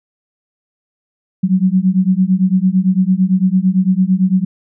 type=beating tone pair; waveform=sine; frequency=182.4 / 191.3 Hz; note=F#3 / G3; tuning=-24 / -42 cents; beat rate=8.9 Hz; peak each=-13 dBFS; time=1.43-4.45 s; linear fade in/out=10 ms; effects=none